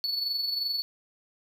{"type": "tone with amplitude modulation", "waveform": "triangle", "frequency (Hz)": 4435, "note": "C#8", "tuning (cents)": 0, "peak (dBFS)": -24, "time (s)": [0.04, 0.82], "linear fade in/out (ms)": 0, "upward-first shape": "sine", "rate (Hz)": 22.8, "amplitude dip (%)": 50, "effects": []}